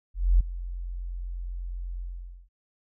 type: tone with ADSR envelope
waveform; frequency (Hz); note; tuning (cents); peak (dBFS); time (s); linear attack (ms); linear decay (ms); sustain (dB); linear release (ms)
sine; 44.07; F1; +16; -14; 0.14-2.49; 260; 8; -17; 490
effects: none